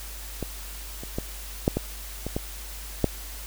clicks, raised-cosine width 2 ms, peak -16 / -23 / -14 / -6 / -11 / -17 / -13 / -6 dBFS, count 8, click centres 0.427 / 1.035 / 1.185 / 1.679 / 1.77 / 2.266 / 2.365 / 3.043 s, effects added 50 Hz sine -38 dBFS peak until 3.46 s + white hiss -41 dBFS RMS until 3.46 s

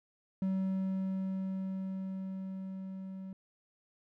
triangle tone with level ramp, 190.3 Hz, F#3, 49 cents sharp, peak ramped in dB -27 to -39 dBFS, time 0.42-3.33 s, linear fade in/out 2 ms, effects none

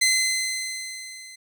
15% pulse tone with level ramp, 2054 Hz, C7, 33 cents flat, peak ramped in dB -10 to -35 dBFS, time 0.01-1.36 s, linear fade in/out 10 ms, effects none

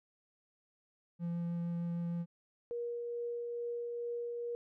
triangle tone with vibrato, 171.1 Hz, F3, 35 cents flat, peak -32 dBFS, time 1.19-2.26 s, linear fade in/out 50 ms, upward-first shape triangle, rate 6.5 Hz, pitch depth 8 cents each way
sine tone with tremolo, 475 Hz, A#4, 33 cents sharp, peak -35 dBFS, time 2.71-4.55 s, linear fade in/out 0 ms, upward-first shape triangle, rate 2.3 Hz, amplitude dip 25%
effects none

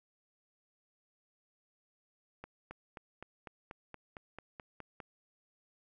accelerating click train, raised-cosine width 0.5 ms, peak -30 dBFS, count 12, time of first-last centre 2.44-5.002 s, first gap 270 ms, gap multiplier 0.97, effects none

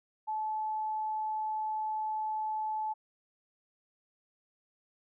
sine tone, 865 Hz, A5, 30 cents flat, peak -31 dBFS, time 0.27-2.94 s, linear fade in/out 20 ms, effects none

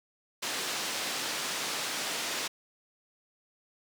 white band-pass noise, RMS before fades -34 dBFS, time 0.42-2.48 s, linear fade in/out 10 ms, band 210 to 5900 Hz, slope 12 dB/octave, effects none

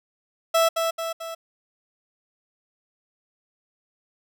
30% pulse tone with echo, 659.3 Hz, E5, in tune, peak -14 dBFS, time 0.54-0.69 s, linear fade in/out 10 ms, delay 220 ms, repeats 3, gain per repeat -5 dB, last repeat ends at 1.35 s, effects none

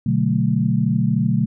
sine chord, B minor seventh, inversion none, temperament equal with one note detuned, 123.47 / 146.83 / 186.71 / 220 Hz, B2 / D3 / F#3 / A3, 0 / 0 / +16 / 0 cents, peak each -21 dBFS, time 0.06-1.46 s, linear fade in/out 5 ms, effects none

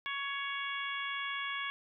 harmonic tone, 558 Hz, C#5, 11 cents sharp, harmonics 2 / 3 / 4 / 5 / 6, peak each -40 / -40 / -40 / -44 / -43 dBFS, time 0.06-1.7 s, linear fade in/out 0 ms, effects none

